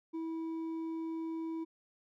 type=tone with hard clipping; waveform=sine; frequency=325.6 Hz; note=E4; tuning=21 cents flat; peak=-37 dBFS; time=0.13-1.65 s; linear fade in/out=20 ms; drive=4 dB; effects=none